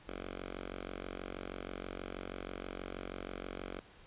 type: tone with notch filter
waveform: 5% pulse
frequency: 46.25 Hz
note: F#1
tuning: in tune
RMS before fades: -44 dBFS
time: 0.07-3.8 s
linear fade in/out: 10 ms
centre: 120 Hz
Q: 0.58
effects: pink hiss -59 dBFS RMS until 4.06 s + resampled to 8000 Hz